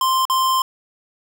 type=tone with dropouts; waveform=square; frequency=1046 Hz; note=C6; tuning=1 cent flat; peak=-16 dBFS; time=0.01-0.62 s; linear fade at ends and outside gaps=2 ms; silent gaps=0.253-0.298 s; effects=none